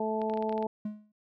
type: harmonic tone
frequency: 218.2 Hz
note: A3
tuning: 14 cents flat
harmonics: 1 / 2 / 3 / 4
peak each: -34 / -32 / -35 / -34 dBFS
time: 0-0.67 s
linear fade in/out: 5 ms
type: clicks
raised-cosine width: 0.3 ms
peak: -29 dBFS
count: 9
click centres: 0.217 / 0.298 / 0.338 / 0.374 / 0.425 / 0.494 / 0.526 / 0.579 / 0.626 s
type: tone with exponential decay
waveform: triangle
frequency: 211.3 Hz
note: G#3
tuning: 30 cents sharp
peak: -27 dBFS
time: 0.85-1.12 s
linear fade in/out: 5 ms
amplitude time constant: 57 ms
effects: none